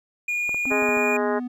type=tone; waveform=triangle; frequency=2435 Hz; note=D#7; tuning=38 cents flat; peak=-21 dBFS; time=0.28-1.17 s; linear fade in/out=5 ms
type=clicks; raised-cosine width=1 ms; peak=-22 dBFS; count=7; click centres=0.493 / 0.545 / 0.655 / 0.718 / 0.824 / 0.89 / 0.972 s
type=tone with pitch glide; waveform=triangle; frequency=261.6 to 247.5 Hz; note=C4 to B3; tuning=0 to +4 cents; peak=-25 dBFS; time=0.66-1.48 s; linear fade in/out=10 ms; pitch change=-96 cents; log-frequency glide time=0.79-0.87 s
type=harmonic tone; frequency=207.7 Hz; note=G#3; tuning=in tune; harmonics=2 / 3 / 4 / 5 / 6 / 7 / 8 / 9; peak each=-24 / -28 / -30 / -32 / -34 / -35 / -36 / -37 dBFS; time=0.7-1.4 s; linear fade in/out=20 ms
effects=none